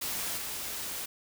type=noise with level steps; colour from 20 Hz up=white; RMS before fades=-34 / -37 dBFS; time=0.01-1.06 s; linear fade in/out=10 ms; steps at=0.37 s; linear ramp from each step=10 ms; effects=none